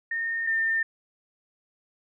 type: tone pair in turn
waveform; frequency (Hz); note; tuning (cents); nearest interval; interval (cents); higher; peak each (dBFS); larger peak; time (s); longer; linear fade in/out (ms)
sine; 1831 / 1805.8; A#6 / A6; -32 / +44; unison; 24; first; -26 / -22; second; 0.11-0.47 / 0.47-0.83; neither; 5
effects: none